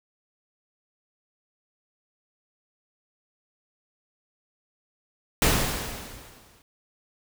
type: noise with exponential decay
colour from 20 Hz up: pink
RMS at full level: -19 dBFS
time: 5.42-6.62 s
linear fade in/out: 1 ms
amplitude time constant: 260 ms
effects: none